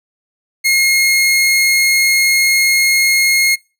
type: tone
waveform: sawtooth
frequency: 2151 Hz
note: C7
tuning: 47 cents sharp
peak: -7 dBFS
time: 0.64-3.56 s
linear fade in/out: 20 ms
effects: noise-tail reverb RT60 0.3 s tail -22 dB re dry